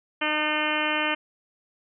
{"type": "harmonic tone with a mistuned harmonic", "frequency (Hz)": 304.6, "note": "D#4", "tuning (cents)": -37, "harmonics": [1, 2, 3, 4, 5, 6, 7, 8, 9, 10], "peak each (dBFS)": [-32, -32, -32, -32, -32, -32, -32, -32, -32, -32], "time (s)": [0.21, 1.15], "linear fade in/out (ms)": 10, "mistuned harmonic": 6, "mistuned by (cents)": -23, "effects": []}